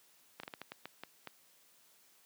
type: slowing click train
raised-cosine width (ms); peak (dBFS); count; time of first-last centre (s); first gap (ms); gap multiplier
0.3; -27; 9; 0.4-1.273; 34; 1.32
effects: white hiss -66 dBFS RMS until 2.25 s + high-pass 150 Hz 12 dB/octave